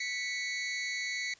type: tone pair together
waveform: sawtooth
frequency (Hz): 1975.1 / 2217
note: B6 / C#7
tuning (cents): 0 / 0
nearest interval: major second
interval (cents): 200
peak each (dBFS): -32 / -32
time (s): 0-1.34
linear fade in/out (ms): 5
effects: white hiss -59 dBFS RMS until 1.39 s + resampled to 16000 Hz